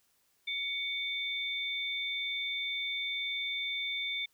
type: tone pair together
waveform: sine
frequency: 2240 / 3559 Hz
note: C#7 / A7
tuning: +18 / +19 cents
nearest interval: minor sixth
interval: 801 cents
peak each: -35 / -35 dBFS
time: 0.47-4.26 s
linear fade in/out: 10 ms
effects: white hiss -72 dBFS RMS until 4.33 s